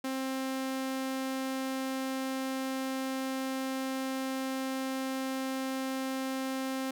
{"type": "tone", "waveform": "sawtooth", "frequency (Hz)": 264.4, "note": "C4", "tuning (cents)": 18, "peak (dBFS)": -28, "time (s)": [0.04, 6.91], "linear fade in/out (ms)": 5, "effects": []}